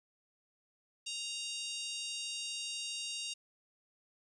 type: harmonic tone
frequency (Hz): 932.3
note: A#5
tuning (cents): 0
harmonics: 3 / 4 / 5 / 6 / 7 / 8 / 9 / 10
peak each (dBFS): -42 / -44 / -46 / -48 / -49 / -50 / -51 / -52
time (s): 1.06-3.34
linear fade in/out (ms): 10
effects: 12-bit